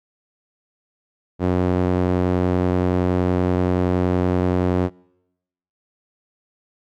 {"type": "tone with band-pass filter", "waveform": "sawtooth", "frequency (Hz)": 90.6, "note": "F#2", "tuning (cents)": -36, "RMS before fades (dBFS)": -19, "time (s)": [1.39, 4.9], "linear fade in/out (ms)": 50, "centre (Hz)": 350, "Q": 0.73, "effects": ["noise-tail reverb RT60 0.9 s tail -26 dB re dry", "Opus 48 kbps"]}